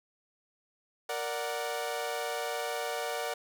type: chord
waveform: sawtooth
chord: Bb augmented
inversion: none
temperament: equal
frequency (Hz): 466.2 / 587.3 / 740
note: Bb4 / D5 / F#5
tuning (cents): 0 / 0 / 0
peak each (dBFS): -33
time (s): 1.09-3.34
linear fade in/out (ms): 5
effects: none